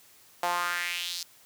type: tone with high-pass filter sweep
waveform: sawtooth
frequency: 175.1 Hz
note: F3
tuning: 5 cents sharp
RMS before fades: -31 dBFS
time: 0.43-1.23 s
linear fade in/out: 2 ms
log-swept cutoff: 740 to 5000 Hz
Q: 3
effects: white hiss -57 dBFS RMS until 1.45 s + high-pass 60 Hz 12 dB/octave